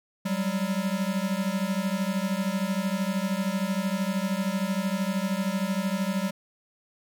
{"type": "beating tone pair", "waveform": "square", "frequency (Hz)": [186.5, 199.5], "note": ["F#3", "G3"], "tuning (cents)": [14, 31], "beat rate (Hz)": 13, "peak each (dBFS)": -29, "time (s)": [0.25, 6.31], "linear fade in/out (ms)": 10, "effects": []}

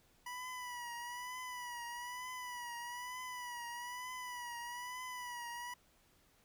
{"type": "tone with vibrato", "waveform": "25% pulse", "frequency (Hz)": 979, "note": "B5", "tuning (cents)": -15, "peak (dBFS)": -39, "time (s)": [0.26, 5.74], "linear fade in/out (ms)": 5, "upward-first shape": "triangle", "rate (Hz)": 1.1, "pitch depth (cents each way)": 62, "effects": ["pink hiss -70 dBFS RMS until 6.44 s"]}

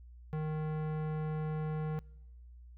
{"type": "tone with tanh clipping", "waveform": "sine", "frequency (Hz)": 154.8, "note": "D#3", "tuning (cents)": -9, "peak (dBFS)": -35, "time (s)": [0.33, 1.99], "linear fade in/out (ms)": 0, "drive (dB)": 18, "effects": ["noise-tail reverb RT60 1.0 s tail -25 dB re dry", "added 60 Hz sine -50 dBFS peak until 2.77 s"]}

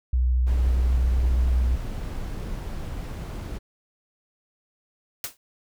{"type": "tone with vibrato", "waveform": "sine", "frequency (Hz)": 62.2, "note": "B1", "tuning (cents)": 13, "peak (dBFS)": -18, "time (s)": [0.13, 1.76], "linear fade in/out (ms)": 5, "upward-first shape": "square", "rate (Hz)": 13, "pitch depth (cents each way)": 14}
{"type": "noise", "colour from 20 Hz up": "brown", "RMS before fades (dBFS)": -32, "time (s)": [0.46, 3.59], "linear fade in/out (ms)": 20}
{"type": "noise with exponential decay", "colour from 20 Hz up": "white", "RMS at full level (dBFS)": -27, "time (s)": [5.24, 5.37], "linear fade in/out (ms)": 1, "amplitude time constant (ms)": 27}
{"effects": []}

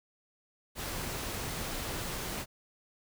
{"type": "noise", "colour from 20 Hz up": "pink", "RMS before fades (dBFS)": -37, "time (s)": [0.75, 2.46], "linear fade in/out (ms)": 50, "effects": []}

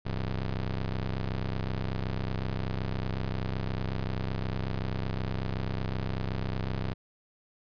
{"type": "ring-modulated tone", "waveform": "25% pulse", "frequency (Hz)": 65.41, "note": "C2", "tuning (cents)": 0, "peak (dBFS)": -23, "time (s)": [0.05, 6.94], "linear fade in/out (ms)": 20, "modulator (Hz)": 46.7, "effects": ["resampled to 11025 Hz"]}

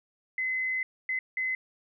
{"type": "tone bursts at uneven times", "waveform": "sine", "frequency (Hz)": 2040, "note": "C7", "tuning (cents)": -44, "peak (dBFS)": -27, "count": 3, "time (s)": [[0.38, 0.83], [1.09, 1.19], [1.37, 1.55]], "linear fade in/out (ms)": 2, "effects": []}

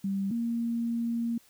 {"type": "tone pair in turn", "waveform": "sine", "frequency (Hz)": [196, 233.1], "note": ["G3", "A#3"], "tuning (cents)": [0, 0], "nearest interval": "minor third", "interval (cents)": 300, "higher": "second", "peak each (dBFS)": -27, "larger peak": "neither", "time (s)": [[0.04, 0.31], [0.31, 1.38]], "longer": "second", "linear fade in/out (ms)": 5, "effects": ["white hiss -61 dBFS RMS until 1.49 s"]}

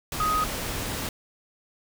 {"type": "tone in noise", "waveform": "sine", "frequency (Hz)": 1253, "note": "D#6", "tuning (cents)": 12, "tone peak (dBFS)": -22, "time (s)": [0.2, 0.44], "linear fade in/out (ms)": 2, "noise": "pink", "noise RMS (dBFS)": -31, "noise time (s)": [0.12, 1.09], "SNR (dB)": 6, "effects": []}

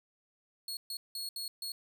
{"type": "tone bursts at uneven times", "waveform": "sawtooth", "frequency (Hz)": 4331, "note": "C#8", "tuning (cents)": -41, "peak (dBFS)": -34, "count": 5, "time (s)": [[0.68, 0.77], [0.9, 0.97], [1.15, 1.29], [1.36, 1.48], [1.62, 1.72]], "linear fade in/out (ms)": 2, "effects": []}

